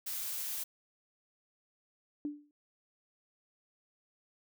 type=noise; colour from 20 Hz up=blue; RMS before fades=-38 dBFS; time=0.06-0.64 s; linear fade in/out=10 ms
type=tone with exponential decay; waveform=sine; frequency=293.7 Hz; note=D4; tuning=in tune; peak=-31 dBFS; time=2.25-2.51 s; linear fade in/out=1 ms; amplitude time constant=55 ms
effects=none